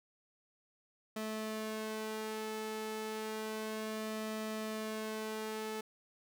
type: tone with flanger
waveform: sawtooth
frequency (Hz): 217.6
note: A3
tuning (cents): -19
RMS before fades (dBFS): -40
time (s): 1.16-5.81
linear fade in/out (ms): 5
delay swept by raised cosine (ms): 1.6 to 2.33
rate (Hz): 0.31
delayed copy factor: +0.55
effects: none